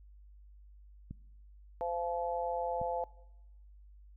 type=clicks; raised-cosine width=5 ms; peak=-30 dBFS; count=2; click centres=1.11 / 2.815 s
type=harmonic tone; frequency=172.1 Hz; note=F3; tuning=25 cents flat; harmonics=3 / 4 / 5; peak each=-36 / -37 / -38 dBFS; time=1.81-3.04 s; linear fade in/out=0 ms
effects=noise-tail reverb RT60 1.0 s tail -21 dB re dry + added 50 Hz sine -53 dBFS peak until 4.16 s